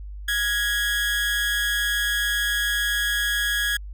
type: tone with amplitude modulation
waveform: 30% pulse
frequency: 1661.2 Hz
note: G#6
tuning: in tune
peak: -16 dBFS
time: 0.28-3.77 s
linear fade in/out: 5 ms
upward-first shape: sine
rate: 238 Hz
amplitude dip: 60%
effects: added 50 Hz sine -33 dBFS peak until 3.93 s